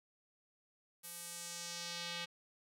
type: tone with band-pass filter sweep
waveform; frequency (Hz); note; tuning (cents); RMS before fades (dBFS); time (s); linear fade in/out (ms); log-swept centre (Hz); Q
square; 172.3; F3; -23; -45; 1.03-2.26; 20; 12000 to 3300; 1.5
effects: none